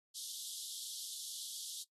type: high-pass noise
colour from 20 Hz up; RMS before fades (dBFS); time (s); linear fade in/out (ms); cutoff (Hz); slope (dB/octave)
pink; -45; 0.14-1.84; 20; 3200; 96
effects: noise-tail reverb RT60 0.1 s tail -18 dB re dry + AAC 32 kbps